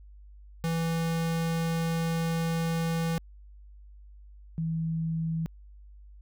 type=tone pair in turn; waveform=square / sine; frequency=165.1 / 162.83 Hz; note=E3 / E3; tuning=+3 / -21 cents; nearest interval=unison; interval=24 cents; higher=first; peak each=-27 / -27 dBFS; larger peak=neither; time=0.64-3.18 / 4.58-5.46 s; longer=first; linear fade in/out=0 ms; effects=added 50 Hz sine -47 dBFS peak until 6.21 s